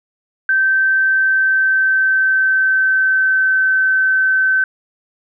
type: tone with pitch glide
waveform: sine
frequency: 1552 to 1535.1 Hz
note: G6 to G6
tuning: -18 to -37 cents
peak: -11 dBFS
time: 0.49-4.64 s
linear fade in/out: 2 ms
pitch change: -19 cents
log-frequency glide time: 0.98-3.6 s
effects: none